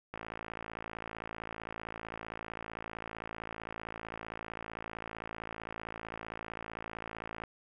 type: click train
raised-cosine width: 0.5 ms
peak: -25 dBFS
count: 406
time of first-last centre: 0.14-7.437 s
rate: 55.5 Hz
effects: none